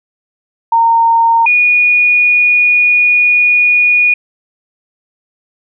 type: tone pair in turn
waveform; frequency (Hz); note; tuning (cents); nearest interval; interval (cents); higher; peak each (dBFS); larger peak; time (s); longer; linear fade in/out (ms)
sine; 919 / 2453; A#5 / D#7; -25 / -25; octave + perfect fourth; 1700; second; -6; neither; 0.72-1.46 / 1.46-4.14; second; 5
effects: none